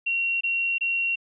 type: tone bursts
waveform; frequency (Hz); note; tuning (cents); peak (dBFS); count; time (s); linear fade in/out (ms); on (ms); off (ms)
sine; 2742; F7; -32; -22; 3; 0.06-1.158; 10; 350; 24
effects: none